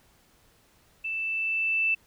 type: tone with level ramp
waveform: sine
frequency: 2649 Hz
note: E7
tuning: 8 cents sharp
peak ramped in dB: -29 to -21 dBFS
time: 1.04-1.95 s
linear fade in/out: 10 ms
effects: pink hiss -62 dBFS RMS until 2.06 s